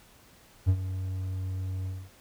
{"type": "tone with ADSR envelope", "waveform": "triangle", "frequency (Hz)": 93.7, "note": "F#2", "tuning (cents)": 22, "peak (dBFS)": -15, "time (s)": [0.66, 2.1], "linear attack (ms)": 30, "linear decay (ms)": 67, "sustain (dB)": -13, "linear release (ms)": 240, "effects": ["pink hiss -57 dBFS RMS until 2.2 s"]}